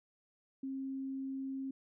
sine tone, 268.1 Hz, C4, 42 cents sharp, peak -37 dBFS, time 0.63-1.71 s, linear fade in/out 5 ms, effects none

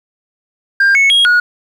sine tone with pitch steps, 1596 / 2203 / 3280 / 1450 Hz, G6 / C#7 / G#7 / F#6, +31 / -11 / -22 / -35 cents, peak -4 dBFS, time 0.8-1.4 s, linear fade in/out 5 ms, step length 150 ms, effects tanh soft clip ceiling -6 dBFS + 7-bit

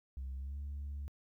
sine tone with pitch glide, 66.1 to 71.25 Hz, C2 to C#2, +18 to +48 cents, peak -37 dBFS, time 0.17-1.08 s, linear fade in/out 0 ms, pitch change +130 cents, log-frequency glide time 0.36-0.58 s, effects tanh soft clip ceiling -37 dBFS + 13-bit

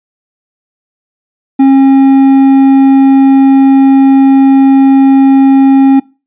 triangle tone with hard clipping, 270.4 Hz, C#4, 43 cents flat, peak -3 dBFS, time 1.59-6 s, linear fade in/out 10 ms, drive 9 dB, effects noise-tail reverb RT60 0.3 s tail -23 dB re dry + resampled to 8000 Hz

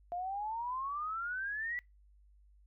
sine exponential sweep, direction up, 690 to 1975.5 Hz, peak -35 dBFS, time 0.12-1.79 s, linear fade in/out 0 ms, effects noise-tail reverb RT60 0.2 s tail -24 dB re dry + added 50 Hz sine -60 dBFS peak until 2.66 s

